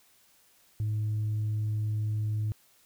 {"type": "tone", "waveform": "sine", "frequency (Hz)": 107, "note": "A2", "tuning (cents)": -48, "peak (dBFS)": -25, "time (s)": [0.8, 2.52], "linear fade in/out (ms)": 0, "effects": ["tanh soft clip ceiling -25 dBFS", "white hiss -63 dBFS RMS until 2.85 s"]}